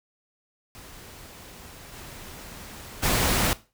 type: noise with level steps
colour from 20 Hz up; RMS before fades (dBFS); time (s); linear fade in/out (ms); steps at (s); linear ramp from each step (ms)
pink; -45 / -42 / -23; 0.75-3.53; 0; 1.92 / 3.02; 20
effects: noise-tail reverb RT60 0.3 s tail -17 dB re dry